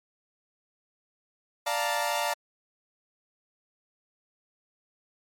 sawtooth chord, Bb major seventh, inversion first, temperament equal, 587.3 / 698.5 / 880 / 932.3 Hz, D5 / F5 / A5 / Bb5, 0 / 0 / 0 / 0 cents, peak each -28 dBFS, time 1.66-2.34 s, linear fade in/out 10 ms, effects MP3 64 kbps

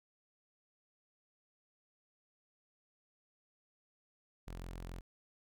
sawtooth tone, 43.65 Hz, F1, in tune, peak -40 dBFS, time 4.47-5.01 s, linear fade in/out 10 ms, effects none

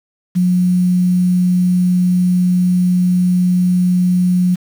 sine tone with quantisation, 180.2 Hz, F#3, 45 cents flat, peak -10 dBFS, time 0.35-4.56 s, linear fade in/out 20 ms, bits 6, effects none

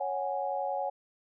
sine chord, C# suspended fourth, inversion none, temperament equal, 554.4 / 740 / 830.6 Hz, C#5 / F#5 / G#5, 0 / 0 / 0 cents, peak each -34 dBFS, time 0-0.9 s, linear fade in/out 10 ms, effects none

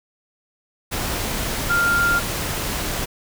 sine tone in noise, 1396.9 Hz, F6, in tune, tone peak -16 dBFS, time 1.69-2.2 s, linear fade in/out 20 ms, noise pink, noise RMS -25 dBFS, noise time 0.91-3.06 s, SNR +6 dB, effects none

